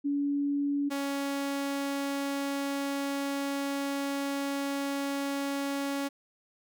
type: tone pair in turn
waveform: sine / sawtooth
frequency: 284.7 / 279 Hz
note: C#4 / C#4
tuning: +46 / +11 cents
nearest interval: unison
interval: 35 cents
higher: first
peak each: -26 dBFS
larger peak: neither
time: 0.04-0.9 / 0.9-6.09 s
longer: second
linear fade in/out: 20 ms
effects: none